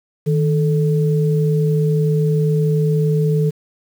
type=tone pair together; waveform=sine; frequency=155.56 / 436.4 Hz; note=D#3 / A4; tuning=0 / -14 cents; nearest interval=octave + tritone; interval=1786 cents; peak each=-14 / -20 dBFS; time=0.26-3.51 s; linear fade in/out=20 ms; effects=7-bit